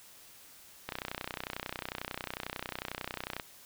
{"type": "click train", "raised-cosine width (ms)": 0.3, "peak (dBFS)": -19, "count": 79, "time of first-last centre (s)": [0.89, 3.398], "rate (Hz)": 31.1, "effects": ["white hiss -55 dBFS RMS until 3.65 s"]}